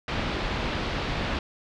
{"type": "low-pass noise", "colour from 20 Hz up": "pink", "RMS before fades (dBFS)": -29, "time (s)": [0.08, 1.39], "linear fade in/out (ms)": 2, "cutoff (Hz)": 4100, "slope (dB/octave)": 24, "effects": []}